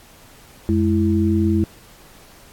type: tone cluster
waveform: sine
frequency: 89.9 / 209.4 / 330.1 Hz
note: F#2 / G#3 / E4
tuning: -49 / +15 / +2 cents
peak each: -19 dBFS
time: 0.69-1.64 s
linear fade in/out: 0 ms
effects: pink hiss -47 dBFS RMS until 2.52 s + AAC 64 kbps